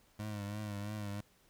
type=tone with vibrato; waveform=25% pulse; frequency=103.83 Hz; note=G#2; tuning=in tune; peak=-35 dBFS; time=0.19-1.21 s; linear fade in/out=5 ms; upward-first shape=triangle; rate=3 Hz; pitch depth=62 cents each way; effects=pink hiss -68 dBFS RMS until 1.49 s